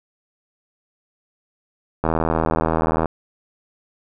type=click train; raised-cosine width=1 ms; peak=-5 dBFS; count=83; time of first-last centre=2.04-3.057 s; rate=80.6 Hz; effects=none